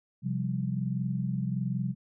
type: chord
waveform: sine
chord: C suspended fourth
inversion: none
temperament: equal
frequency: 130.81 / 174.61 / 196 Hz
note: C3 / F3 / G3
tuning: 0 / 0 / 0 cents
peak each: -31 / -33 / -33 dBFS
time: 0.22-1.95 s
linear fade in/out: 50 ms
effects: none